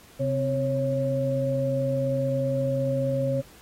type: tone cluster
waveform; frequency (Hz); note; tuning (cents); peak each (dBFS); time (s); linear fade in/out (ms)
sine; 133.1 / 258.6 / 548; C3 / C4 / C#5; +30 / -20 / -20; -27 / -31 / -25; 0.19-3.42; 20
effects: pink hiss -52 dBFS RMS until 3.61 s + AAC 48 kbps